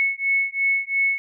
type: beating tone pair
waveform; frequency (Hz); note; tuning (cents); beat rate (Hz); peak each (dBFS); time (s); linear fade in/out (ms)
sine; 2200 / 2202.9; C#7 / C#7; -14 / -11; 2.9; -22 / -22; 0-1.18; 0
effects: none